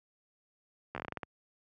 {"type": "slowing click train", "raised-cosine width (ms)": 0.5, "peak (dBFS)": -22, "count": 10, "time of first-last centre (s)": [0.95, 1.232], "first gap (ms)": 13, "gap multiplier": 1.21, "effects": ["high-pass 80 Hz 12 dB/octave"]}